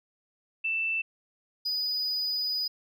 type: tone pair in turn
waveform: sine / triangle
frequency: 2659 / 4959 Hz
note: E7 / D#8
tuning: +14 / -7 cents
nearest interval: major seventh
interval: 1079 cents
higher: second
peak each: -26 dBFS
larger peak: neither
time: 0.64-1.02 / 1.65-2.68 s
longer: second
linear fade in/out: 10 ms
effects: none